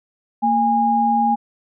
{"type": "tone pair together", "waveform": "sine", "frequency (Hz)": [229.8, 820.2], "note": ["A#3", "G#5"], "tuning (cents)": [-25, -22], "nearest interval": "octave + minor seventh", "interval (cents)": 2203, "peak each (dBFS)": [-20, -15], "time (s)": [0.42, 1.36], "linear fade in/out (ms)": 20, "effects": []}